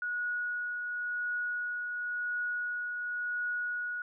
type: tone with tremolo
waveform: sine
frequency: 1457 Hz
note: F#6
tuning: 27 cents flat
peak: -30 dBFS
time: 0.02-4.02 s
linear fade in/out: 2 ms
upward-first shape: triangle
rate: 0.94 Hz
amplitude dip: 35%
effects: none